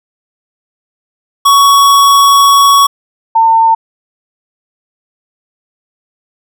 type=tone pair in turn; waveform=square / sine; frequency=1119 / 902.7 Hz; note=C#6 / A5; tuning=+16 / +44 cents; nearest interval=major third; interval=372 cents; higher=first; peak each=-4 dBFS; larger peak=neither; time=1.45-2.87 / 3.35-3.75 s; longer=first; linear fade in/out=10 ms; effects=none